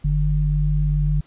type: tone pair together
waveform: sine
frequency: 47.41 / 149.6 Hz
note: F#1 / D3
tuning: +43 / +32 cents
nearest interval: octave + minor sixth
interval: 1989 cents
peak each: -19 dBFS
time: 0.04-1.21 s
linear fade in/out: 10 ms
effects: pink hiss -56 dBFS RMS until 1.26 s + resampled to 8000 Hz